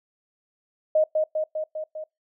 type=tone with echo; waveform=sine; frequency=622.3 Hz; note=D#5; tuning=in tune; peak=-16 dBFS; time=0.95-1.04 s; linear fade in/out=5 ms; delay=200 ms; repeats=5; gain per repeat=-3 dB; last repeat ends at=2.04 s; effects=noise-tail reverb RT60 0.2 s tail -26 dB re dry